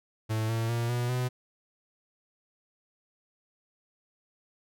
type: tone with pitch steps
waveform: 45% pulse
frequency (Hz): 110 / 113.68 / 117.49 / 121.42 / 125.48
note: A2 / A#2 / A#2 / B2 / B2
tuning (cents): 0 / -43 / +14 / -29 / +28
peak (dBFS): -27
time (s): 0.29-1.29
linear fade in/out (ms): 20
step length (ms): 200
effects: none